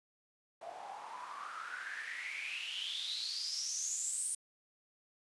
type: noise with band-pass filter sweep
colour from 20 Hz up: white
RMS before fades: -41 dBFS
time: 0.61-4.35 s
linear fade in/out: 5 ms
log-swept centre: 660 to 9200 Hz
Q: 9.8
effects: resampled to 24000 Hz